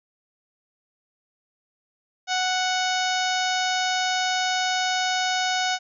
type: harmonic tone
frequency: 740 Hz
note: F#5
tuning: in tune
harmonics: 1 / 2 / 3 / 4 / 5 / 6 / 7 / 8 / 9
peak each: -25 / -28 / -32 / -32 / -31 / -36 / -33 / -37 / -36 dBFS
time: 2.27-5.79 s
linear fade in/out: 50 ms
effects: none